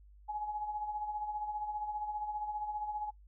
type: tone with tremolo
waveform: sine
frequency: 842 Hz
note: G#5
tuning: 24 cents sharp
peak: -33 dBFS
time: 0.28-3.11 s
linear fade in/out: 20 ms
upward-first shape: sine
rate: 15 Hz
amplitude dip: 55%
effects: noise-tail reverb RT60 0.1 s tail -19 dB re dry + added 50 Hz sine -55 dBFS peak until 3.27 s